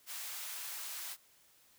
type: high-pass noise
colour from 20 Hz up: white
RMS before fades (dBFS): -43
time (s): 0.06-1.17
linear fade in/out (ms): 50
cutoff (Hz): 900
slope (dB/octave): 12
effects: white hiss -66 dBFS RMS until 1.78 s